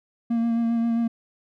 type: tone with vibrato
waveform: triangle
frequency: 231.6 Hz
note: A#3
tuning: 11 cents flat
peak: -18 dBFS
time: 0.3-1.08 s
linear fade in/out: 10 ms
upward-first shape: sine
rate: 7.5 Hz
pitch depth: 19 cents each way
effects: none